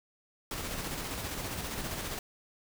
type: noise with tremolo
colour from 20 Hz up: pink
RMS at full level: -36 dBFS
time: 0.51-2.19 s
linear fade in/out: 2 ms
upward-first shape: square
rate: 15 Hz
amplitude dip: 30%
effects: none